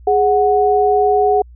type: tone pair together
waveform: sine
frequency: 415.3 / 738.5 Hz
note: G#4 / F#5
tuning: 0 / -3 cents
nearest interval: minor seventh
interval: 997 cents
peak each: -13 dBFS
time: 0.07-1.42 s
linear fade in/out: 5 ms
effects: added 60 Hz sine -37 dBFS peak until 1.55 s